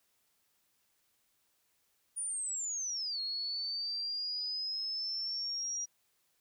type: linear two-way sweep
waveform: sine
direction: down then up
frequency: 9640 to 4277 to 5740 Hz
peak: -34 dBFS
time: 2.16-5.86 s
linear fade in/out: 20 ms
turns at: 3.2 s
effects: white hiss -75 dBFS RMS until 6.4 s